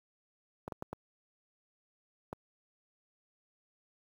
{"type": "clicks", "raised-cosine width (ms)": 1, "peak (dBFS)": -24, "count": 5, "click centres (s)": [0.679, 0.722, 0.824, 0.93, 2.329], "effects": ["high-pass 60 Hz 12 dB/octave", "9-bit"]}